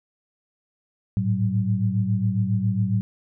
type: tone cluster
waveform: sine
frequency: 106.3 / 113.6 / 188.9 Hz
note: G#2 / A#2 / F#3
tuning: +41 / -44 / +36 cents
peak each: -24 dBFS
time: 1.17-3.01 s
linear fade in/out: 0 ms
effects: none